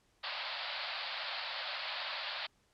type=band-pass noise; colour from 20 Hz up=white; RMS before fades=-40 dBFS; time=0.23-2.47 s; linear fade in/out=10 ms; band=550 to 4700 Hz; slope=96 dB/octave; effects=pink hiss -72 dBFS RMS until 2.73 s + low-pass 9000 Hz 12 dB/octave